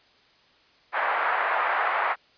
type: band-pass noise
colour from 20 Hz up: pink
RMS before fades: -25 dBFS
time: 0.92-2.16 s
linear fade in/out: 50 ms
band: 720 to 1900 Hz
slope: 24 dB/octave
effects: white hiss -59 dBFS RMS until 2.37 s + resampled to 11025 Hz